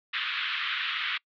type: band-pass noise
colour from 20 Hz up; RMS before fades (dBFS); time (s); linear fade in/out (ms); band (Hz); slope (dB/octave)
white; -31; 0.13-1.18; 10; 1200 to 3600; 48
effects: noise-tail reverb RT60 0.1 s tail -26 dB re dry